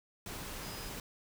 sine tone in noise, 5000 Hz, D#8, 8 cents sharp, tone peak -51 dBFS, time 0.63-0.89 s, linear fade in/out 2 ms, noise pink, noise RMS -43 dBFS, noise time 0.26-1 s, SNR -11 dB, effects none

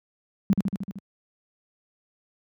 sine tone with echo, 196 Hz, G3, in tune, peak -15 dBFS, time 0.5-0.53 s, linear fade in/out 0 ms, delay 76 ms, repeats 6, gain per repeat -3 dB, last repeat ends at 0.986 s, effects high-pass 100 Hz 12 dB/octave

